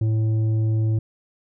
sine tone with tanh clipping, 110 Hz, A2, in tune, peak -19 dBFS, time 0.01-0.99 s, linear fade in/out 5 ms, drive 7 dB, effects none

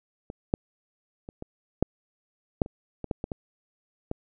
clicks, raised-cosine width 2 ms, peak -23 / -9 / -26 / -23 / -7 / -7 / -26 / -20 / -13 / -17 / -18 / -16 dBFS, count 12, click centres 0.301 / 0.539 / 1.289 / 1.424 / 1.826 / 2.618 / 2.661 / 3.043 / 3.112 / 3.241 / 3.318 / 4.114 s, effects none

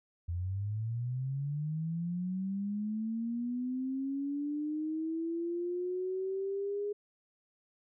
sine linear sweep, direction up, 83.7 to 413.8 Hz, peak -32 dBFS, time 0.28-6.93 s, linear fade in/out 10 ms, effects none

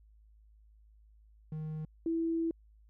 triangle / sine tone pair in turn, 155.56 / 329.6 Hz, D#3 / E4, 0 / 0 cents, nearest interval octave + minor second, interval 1300 cents, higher second, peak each -34 / -29 dBFS, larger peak second, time 1.52-1.85 / 2.06-2.51 s, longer second, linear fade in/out 2 ms, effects added 53 Hz sine -58 dBFS peak until 2.89 s

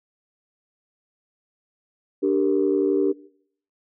sine chord, G minor, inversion second, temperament equal with one note detuned, 293.7 / 392 / 463.7 Hz, D4 / G4 / Bb4, 0 / 0 / -9 cents, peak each -21 / -20 / -25 dBFS, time 2.22-3.13 s, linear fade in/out 20 ms, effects noise-tail reverb RT60 0.6 s tail -19 dB re dry + tanh soft clip ceiling -9 dBFS

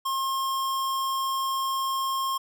square tone, 1071 Hz, C6, 40 cents sharp, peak -26 dBFS, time 0.05-2.38 s, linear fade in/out 10 ms, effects none

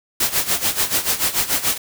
white noise with tremolo, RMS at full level -17 dBFS, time 0.2-1.78 s, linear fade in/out 5 ms, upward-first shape sine, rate 6.9 Hz, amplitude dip 80%, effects none

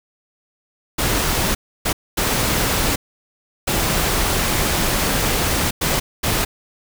pink noise bursts at uneven times, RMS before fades -19 dBFS, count 6, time 0.98-1.55 / 1.85-1.93 / 2.17-2.96 / 3.67-5.71 / 5.81-6 / 6.23-6.45 s, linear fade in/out 10 ms, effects none

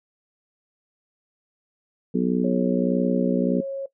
harmonic tone, 61.6 Hz, B1, 4 cents flat, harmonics 3 / 4 / 5 / 6 / 7, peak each -23 / -23 / -30 / -29 / -28 dBFS, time 2.14-3.61 s, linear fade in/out 10 ms
sine tone, 546 Hz, C#5, 26 cents flat, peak -26 dBFS, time 2.44-3.86 s, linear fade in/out 5 ms
effects noise-tail reverb RT60 0.1 s tail -18 dB re dry

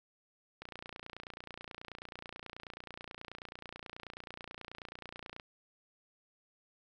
click train, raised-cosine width 0.3 ms, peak -28 dBFS, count 141, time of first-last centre 0.62-5.398 s, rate 29.3 Hz, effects none

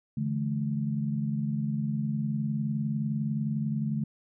sine tone cluster, 143.9 / 163.6 / 215.1 Hz, D3 / E3 / A3, -35 / -13 / -39 cents, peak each -30 / -36 / -30 dBFS, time 0.17-4.04 s, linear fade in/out 5 ms, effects none

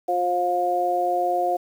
harmonic tone, 177.6 Hz, F3, 29 cents sharp, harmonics 2 / 3 / 4, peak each -27 / -27 / -21 dBFS, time 0.08-1.57 s, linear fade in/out 10 ms, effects 8-bit

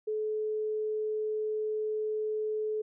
sine tone, 430 Hz, A4, 40 cents flat, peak -29 dBFS, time 0.07-2.82 s, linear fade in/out 10 ms, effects none

